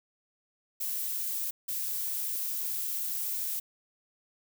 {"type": "noise bursts at uneven times", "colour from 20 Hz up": "violet", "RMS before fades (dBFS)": -33, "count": 2, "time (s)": [[0.8, 1.51], [1.68, 3.6]], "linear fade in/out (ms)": 10, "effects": []}